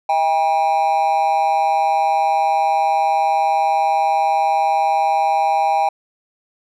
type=tone with amplitude modulation; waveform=triangle; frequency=800 Hz; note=G5; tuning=35 cents sharp; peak=-8 dBFS; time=0.09-5.89 s; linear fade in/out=5 ms; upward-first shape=sine; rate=160 Hz; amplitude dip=85%; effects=none